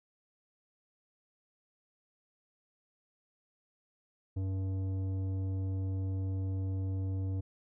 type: tone with tanh clipping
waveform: sine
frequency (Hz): 95.3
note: G2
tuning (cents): -48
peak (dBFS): -33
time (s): 4.36-7.41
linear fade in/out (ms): 10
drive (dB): 11
effects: none